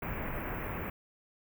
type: band-stop noise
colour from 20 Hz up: pink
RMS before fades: -37 dBFS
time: 0.02-0.9 s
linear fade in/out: 5 ms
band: 2500 to 15000 Hz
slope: 48 dB/octave
effects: none